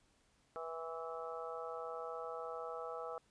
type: harmonic tone with a mistuned harmonic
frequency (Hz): 163.5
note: E3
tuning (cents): -14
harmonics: 3 / 4 / 5 / 6 / 7 / 8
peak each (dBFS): -45 / -48 / -50 / -58 / -51 / -48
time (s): 0.56-3.18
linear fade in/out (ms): 0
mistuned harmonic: 6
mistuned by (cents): +72
effects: pink hiss -73 dBFS RMS until 3.3 s + resampled to 22050 Hz